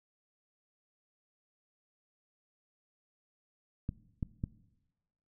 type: clicks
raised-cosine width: 5 ms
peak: -21 dBFS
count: 3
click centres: 3.891 / 4.228 / 4.439 s
effects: noise-tail reverb RT60 1.0 s tail -19 dB re dry